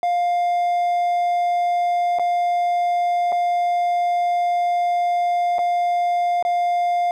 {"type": "tone with dropouts", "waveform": "triangle", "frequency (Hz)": 703, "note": "F5", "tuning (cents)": 11, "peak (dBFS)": -15, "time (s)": [0.03, 7.11], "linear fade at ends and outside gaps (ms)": 1, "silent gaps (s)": [[2.187, 2.195], [3.321, 3.325], [5.584, 5.59], [6.426, 6.45]], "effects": []}